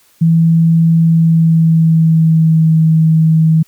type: tone with pitch glide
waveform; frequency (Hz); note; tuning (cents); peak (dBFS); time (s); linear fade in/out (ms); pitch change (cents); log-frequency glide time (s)
sine; 164.5 to 159.91; E3 to D#3; -3 to +48; -6; 0.21-3.63; 10; -49; 0.98-2.76
effects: white hiss -51 dBFS RMS until 3.67 s